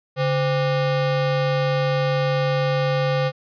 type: ring-modulated tone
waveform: square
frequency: 329.6 Hz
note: E4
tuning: in tune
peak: -16 dBFS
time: 0.16-3.32 s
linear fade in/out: 50 ms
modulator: 187 Hz
effects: resampled to 11025 Hz